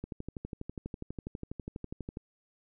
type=click train; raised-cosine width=3 ms; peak=-25 dBFS; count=27; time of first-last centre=0.04-2.171 s; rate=12.2 Hz; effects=none